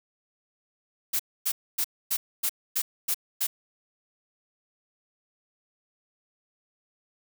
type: noise bursts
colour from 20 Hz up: blue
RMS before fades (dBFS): -26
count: 8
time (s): 1.13-3.47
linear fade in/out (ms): 10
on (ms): 65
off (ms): 260
effects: none